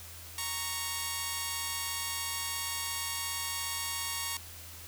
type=tone pair together; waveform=5% pulse; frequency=930.1 / 1108.7 Hz; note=A#5 / C#6; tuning=-4 / 0 cents; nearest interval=minor third; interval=304 cents; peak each=-24 dBFS; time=0.38-4.37 s; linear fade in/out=2 ms; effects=added 84 Hz sine -50 dBFS peak until 4.87 s + white hiss -48 dBFS RMS until 4.87 s